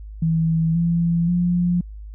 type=tone with pitch steps; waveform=sine; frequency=162.7 / 169.22 / 176 Hz; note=E3 / E3 / F3; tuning=-22 / +46 / +14 cents; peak=-16 dBFS; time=0.22-1.81 s; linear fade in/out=5 ms; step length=530 ms; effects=added 52 Hz sine -33 dBFS peak until 2.14 s